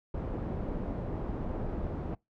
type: low-pass noise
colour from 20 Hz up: pink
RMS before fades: -35 dBFS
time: 0.14-2.15 s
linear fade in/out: 5 ms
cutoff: 610 Hz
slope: 12 dB/octave
effects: noise-tail reverb RT60 0.2 s tail -25 dB re dry